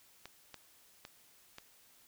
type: clicks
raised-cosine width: 0.2 ms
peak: -29 dBFS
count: 4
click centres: 0.256 / 0.543 / 1.051 / 1.584 s
effects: white hiss -64 dBFS RMS until 2.07 s